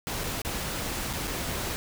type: noise with dropouts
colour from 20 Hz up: pink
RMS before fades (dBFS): -32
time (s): 0.07-1.76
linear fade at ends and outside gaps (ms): 0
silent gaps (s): 0.236-0.24 / 0.418-0.449 / 1.13-1.135 / 1.273-1.277
effects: none